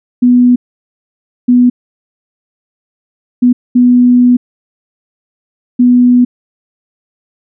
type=tone bursts at uneven times; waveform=sine; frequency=246.3 Hz; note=B3; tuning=5 cents flat; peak=-3 dBFS; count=5; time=0.22-0.56 / 1.48-1.7 / 3.42-3.53 / 3.75-4.37 / 5.79-6.25 s; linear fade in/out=10 ms; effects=none